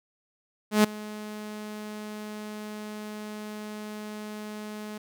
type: tone with ADSR envelope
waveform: sawtooth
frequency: 211.9 Hz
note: G#3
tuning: 35 cents sharp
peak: -11 dBFS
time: 0.71-4.98 s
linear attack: 130 ms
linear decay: 8 ms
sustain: -21 dB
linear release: 6 ms
effects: none